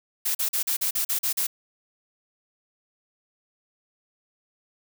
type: noise bursts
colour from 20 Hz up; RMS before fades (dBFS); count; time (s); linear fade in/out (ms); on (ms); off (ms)
blue; -25; 9; 0.25-1.47; 10; 100; 40
effects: none